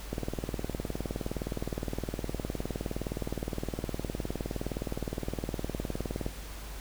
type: click train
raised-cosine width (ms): 2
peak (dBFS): -19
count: 120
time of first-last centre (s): 0.13-6.264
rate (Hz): 19.4
effects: added 50 Hz sine -40 dBFS peak until 6.8 s + pink hiss -46 dBFS RMS until 6.8 s